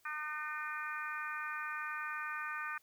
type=harmonic tone; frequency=303.5 Hz; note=D#4; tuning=43 cents flat; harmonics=3 / 4 / 5 / 6 / 7 / 8; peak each=-51 / -42 / -42 / -44 / -55 / -47 dBFS; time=0.05-2.78 s; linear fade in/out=5 ms; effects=white hiss -70 dBFS RMS until 2.82 s